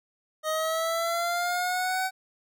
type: linear sweep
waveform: 25% pulse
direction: up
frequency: 621 to 759 Hz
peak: -22 dBFS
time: 0.43-2.11 s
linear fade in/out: 50 ms
effects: none